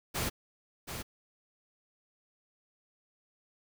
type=noise with echo; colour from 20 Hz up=pink; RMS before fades=-33 dBFS; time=0.14-0.3 s; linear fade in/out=20 ms; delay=730 ms; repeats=1; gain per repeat=-7 dB; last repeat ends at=1.03 s; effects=none